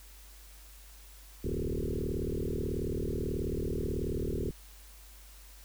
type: tone with frequency modulation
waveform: sine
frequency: 164.81 Hz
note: E3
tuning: in tune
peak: -30 dBFS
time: 1.44-4.51 s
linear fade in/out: 5 ms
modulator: 38.4 Hz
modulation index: 7.1
effects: added 50 Hz sine -51 dBFS peak until 5.64 s + white hiss -56 dBFS RMS until 5.64 s